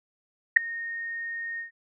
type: tone with ADSR envelope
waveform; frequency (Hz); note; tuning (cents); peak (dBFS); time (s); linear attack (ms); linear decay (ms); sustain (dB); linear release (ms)
sine; 1849; A#6; -15; -7; 0.56-1.71; 10; 3; -24; 120
effects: none